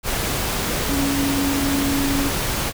sine tone in noise, 277.8 Hz, C#4, 4 cents sharp, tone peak -20 dBFS, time 0.87-2.31 s, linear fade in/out 50 ms, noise pink, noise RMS -23 dBFS, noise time 0.03-2.73 s, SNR 0 dB, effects none

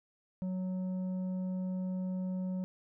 triangle tone with tanh clipping, 185 Hz, F#3, in tune, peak -34 dBFS, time 0.42-2.64 s, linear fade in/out 0 ms, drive 11 dB, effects none

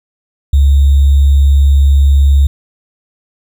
sine tone with sample-and-hold, 69.8 Hz, C#2, 13 cents sharp, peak -4 dBFS, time 0.53-2.47 s, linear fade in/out 5 ms, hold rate 3675 Hz, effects none

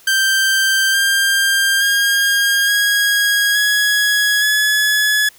sawtooth tone with pitch steps, 1568 / 1593.6 / 1619.5 / 1646 / 1672.8 / 1700.1 Hz, G6 / G6 / G#6 / G#6 / G#6 / G#6, 0 / +28 / -44 / -16 / +12 / +40 cents, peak -9 dBFS, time 0.07-5.29 s, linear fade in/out 5 ms, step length 870 ms, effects white hiss -47 dBFS RMS until 5.38 s

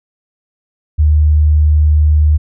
sine tone, 75.9 Hz, D#2, 42 cents flat, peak -6 dBFS, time 0.98-2.38 s, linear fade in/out 20 ms, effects none

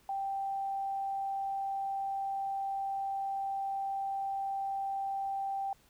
sine tone, 784 Hz, G5, in tune, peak -32 dBFS, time 0.09-5.73 s, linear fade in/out 2 ms, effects pink hiss -65 dBFS RMS until 5.89 s

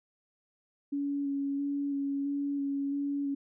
sine tone with vibrato, 281 Hz, C#4, 24 cents sharp, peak -29 dBFS, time 0.92-3.35 s, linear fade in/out 10 ms, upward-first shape square, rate 1.5 Hz, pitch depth 13 cents each way, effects none

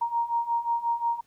sine beating tone pair, 932.3 / 937.9 Hz, A#5 / A#5, 0 / +10 cents, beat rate 5.6 Hz, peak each -29 / -26 dBFS, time 0.01-1.21 s, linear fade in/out 10 ms, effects pink hiss -66 dBFS RMS until 1.26 s

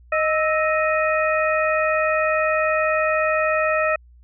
harmonic tone with a mistuned harmonic, 622.3 Hz, D#5, in tune, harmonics 1 / 2 / 3 / 4, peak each -20 / -23 / -25 / -26 dBFS, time 0.12-3.96 s, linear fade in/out 5 ms, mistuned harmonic 2, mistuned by +86 cents, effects added 60 Hz sine -46 dBFS peak until 4.23 s

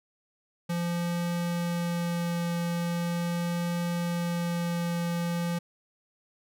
square tone with vibrato, 172.1 Hz, F3, 25 cents flat, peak -28 dBFS, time 0.69-5.59 s, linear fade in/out 10 ms, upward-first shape triangle, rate 0.4 Hz, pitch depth 8 cents each way, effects none

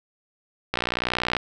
click train, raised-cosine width 0.3 ms, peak -7 dBFS, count 39, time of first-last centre 0.74-1.367 s, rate 60.6 Hz, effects none

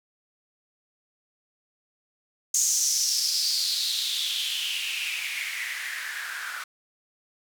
blue noise with band-pass filter sweep, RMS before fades -28 dBFS, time 2.54-6.64 s, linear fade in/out 5 ms, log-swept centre 6700 to 1400 Hz, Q 5.6, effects none

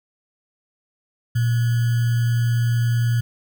sine tone with sample-and-hold, 117.9 Hz, A#2, 20 cents sharp, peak -16 dBFS, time 1.35-3.21 s, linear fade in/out 10 ms, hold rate 1575 Hz, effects none

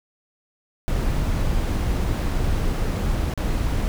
brown noise with dropouts, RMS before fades -22 dBFS, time 0.88-3.88 s, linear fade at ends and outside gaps 0 ms, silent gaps 3.338-3.376 s, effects none

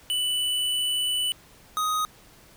square tone pair in turn, 2977 / 1251.7 Hz, F#7 / D#6, +10 / +10 cents, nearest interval octave + minor third, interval 1500 cents, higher first, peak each -24 dBFS, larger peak neither, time 0.1-1.32 / 1.77-2.05 s, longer first, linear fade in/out 0 ms, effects pink hiss -53 dBFS RMS until 2.56 s

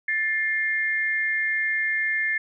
sine tone pair together, 1760 / 2118 Hz, A6 / C7, 0 / +21 cents, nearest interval minor third, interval 321 cents, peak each -24 / -25 dBFS, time 0.08-2.38 s, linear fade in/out 5 ms, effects none

